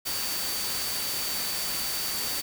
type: tone in noise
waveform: sine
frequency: 4576 Hz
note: D8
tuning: 46 cents flat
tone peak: -34 dBFS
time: 0.05-2.42 s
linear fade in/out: 20 ms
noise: white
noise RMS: -31 dBFS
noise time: 0.05-2.42 s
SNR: -6 dB
effects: none